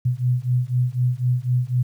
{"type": "beating tone pair", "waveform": "sine", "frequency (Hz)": [122.8, 126.8], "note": ["B2", "B2"], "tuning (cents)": [-9, 46], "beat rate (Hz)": 4, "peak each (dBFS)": -21, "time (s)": [0.05, 1.83], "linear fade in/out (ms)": 10, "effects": ["9-bit"]}